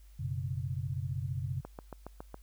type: chord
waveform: sine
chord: F# suspended fourth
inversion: none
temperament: equal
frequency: 92.5 / 123.47 / 138.59 Hz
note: F#2 / B2 / C#3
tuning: 0 / 0 / 0 cents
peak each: -37 dBFS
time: 0.19-1.61 s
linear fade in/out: 10 ms
type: click train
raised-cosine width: 1 ms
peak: -28 dBFS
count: 6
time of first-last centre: 1.65-2.343 s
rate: 7.21 Hz
effects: added 50 Hz sine -52 dBFS peak until 2.42 s + white hiss -68 dBFS RMS until 2.42 s